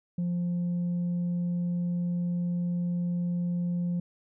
sine tone, 175.1 Hz, F3, 5 cents sharp, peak -24 dBFS, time 0.18-4 s, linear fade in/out 5 ms, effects tanh soft clip ceiling -25 dBFS

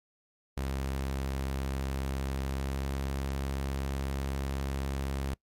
sawtooth tone with pitch glide, 67.3 to 68.04 Hz, C2 to C#2, +49 to -32 cents, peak -27 dBFS, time 0.57-5.34 s, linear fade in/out 0 ms, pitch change +19 cents, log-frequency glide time 2.5-2.86 s, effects noise-tail reverb RT60 0.1 s tail -23 dB re dry + MP3 64 kbps

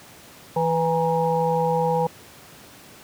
harmonic tone with a mistuned harmonic, 164.81 Hz, E3, in tune, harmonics 1 / 3 / 5 / 6, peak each -25 / -22 / -24 / -27 dBFS, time 0.56-2.07 s, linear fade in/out 5 ms, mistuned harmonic 6, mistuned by -83 cents, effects pink hiss -46 dBFS RMS until 3.03 s + high-pass 100 Hz 12 dB/octave

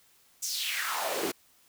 pink noise with high-pass filter sweep, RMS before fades -32 dBFS, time 0.42-1.32 s, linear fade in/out 10 ms, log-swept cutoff 6900 to 270 Hz, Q 3.6, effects white hiss -63 dBFS RMS until 1.68 s

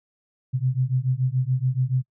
sine beating tone pair, 125.4 / 132.4 Hz, B2 / C3, +27 / +21 cents, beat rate 7 Hz, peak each -23 dBFS, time 0.53-2.03 s, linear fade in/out 20 ms, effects noise-tail reverb RT60 0.1 s tail -26 dB re dry

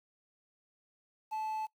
triangle tone with quantisation, 870 Hz, A5, 20 cents flat, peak -32 dBFS, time 1.31-1.67 s, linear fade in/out 20 ms, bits 10, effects noise-tail reverb RT60 0.1 s tail -21 dB re dry

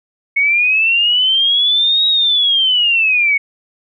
sine linear two-way sweep, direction up then down, 2200 to 3819 to 2200 Hz, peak -10 dBFS, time 0.36-3.38 s, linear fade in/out 10 ms, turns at 2.07 s, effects none

